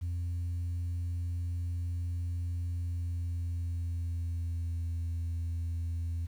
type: tone with pitch glide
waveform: sine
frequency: 86.8 to 84.09 Hz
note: F2 to E2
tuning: -10 to +35 cents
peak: -29 dBFS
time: 0.01-6.27 s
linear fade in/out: 20 ms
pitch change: -55 cents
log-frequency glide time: 2.73-4.92 s
effects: tanh soft clip ceiling -30 dBFS + 10-bit